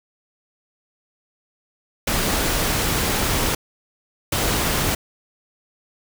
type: noise bursts at uneven times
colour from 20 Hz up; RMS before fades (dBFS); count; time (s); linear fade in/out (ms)
pink; -21; 2; 2.07-3.55 / 4.32-4.95; 5
effects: none